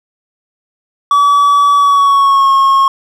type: tone with pitch glide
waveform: triangle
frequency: 1144 to 1086.7 Hz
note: D6 to C#6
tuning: -46 to -35 cents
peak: -4 dBFS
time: 1.11-2.88 s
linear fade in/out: 2 ms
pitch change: -89 cents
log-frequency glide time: 1.76-2.51 s
effects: none